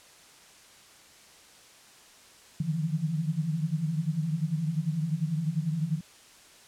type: tone cluster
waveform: sine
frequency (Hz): 149.7 / 158.4 / 169.8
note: D3 / D#3 / F3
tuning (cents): +33 / +31 / -48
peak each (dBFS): -31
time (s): 2.6-6.01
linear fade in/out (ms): 5
effects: white hiss -54 dBFS RMS until 6.67 s + low-pass 9000 Hz 12 dB/octave